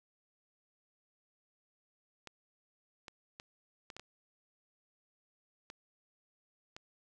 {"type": "clicks", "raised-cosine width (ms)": 0.2, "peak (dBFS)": -29, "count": 8, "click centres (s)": [2.273, 3.082, 3.399, 3.902, 3.966, 3.996, 5.701, 6.765], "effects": []}